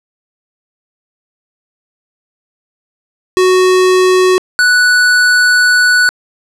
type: tone pair in turn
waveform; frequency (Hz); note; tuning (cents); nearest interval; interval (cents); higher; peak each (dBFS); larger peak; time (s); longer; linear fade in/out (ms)
square; 370 / 1480; F#4 / F#6; 0 / 0; 2 octaves; 2400; second; -7; neither; 3.37-4.38 / 4.59-6.09; second; 0
effects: low-pass 9000 Hz 12 dB/octave